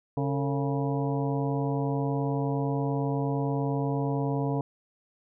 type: harmonic tone with a mistuned harmonic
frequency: 138.59 Hz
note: C#3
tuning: in tune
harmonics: 1 / 2 / 3 / 4 / 5 / 6 / 7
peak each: -28 / -31 / -33 / -39 / -37 / -41 / -39 dBFS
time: 0.17-4.61 s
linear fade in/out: 2 ms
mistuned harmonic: 3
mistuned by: +120 cents
effects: none